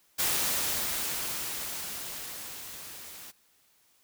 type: noise with level ramp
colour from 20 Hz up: white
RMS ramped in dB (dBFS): -27 to -46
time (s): 0.18-3.32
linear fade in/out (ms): 20
effects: white hiss -66 dBFS RMS until 4.03 s